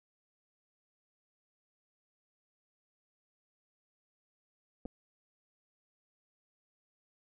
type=clicks; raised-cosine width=2 ms; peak=-29 dBFS; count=2; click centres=4.854 / 4.858 s; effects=none